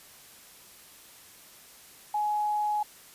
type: tone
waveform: sine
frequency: 840 Hz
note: G#5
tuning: 19 cents sharp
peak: -25 dBFS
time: 2.14-2.83 s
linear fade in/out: 5 ms
effects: white hiss -52 dBFS RMS until 3.14 s + resampled to 32000 Hz